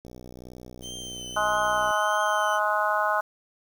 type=click train; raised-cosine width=2 ms; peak=-30 dBFS; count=116; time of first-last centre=0.05-1.908 s; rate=61.9 Hz
type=tone with vibrato; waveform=25% pulse; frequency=3096 Hz; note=G7; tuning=22 cents flat; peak=-32 dBFS; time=0.81-2.6 s; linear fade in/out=50 ms; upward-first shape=triangle; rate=1.6 Hz; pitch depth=38 cents each way
type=harmonic tone; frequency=210.3 Hz; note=G#3; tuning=22 cents sharp; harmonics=3 / 4 / 5 / 6 / 7; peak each=-28 / -28 / -28 / -28 / -28 dBFS; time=1.36-3.21 s; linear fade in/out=10 ms
effects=8-bit